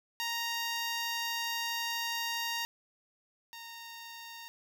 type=tone pair in turn; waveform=10% pulse; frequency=932.3 / 924.3 Hz; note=A#5 / A#5; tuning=0 / -15 cents; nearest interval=unison; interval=15 cents; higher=first; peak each=-24 / -36 dBFS; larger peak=first; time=0.2-2.65 / 3.53-4.48 s; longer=first; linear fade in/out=0 ms; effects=none